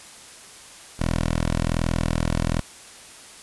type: tone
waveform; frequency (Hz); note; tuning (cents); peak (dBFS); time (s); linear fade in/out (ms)
10% pulse; 41.2; E1; 0; -13; 0.99-2.61; 10
effects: white hiss -44 dBFS RMS until 3.42 s + resampled to 24000 Hz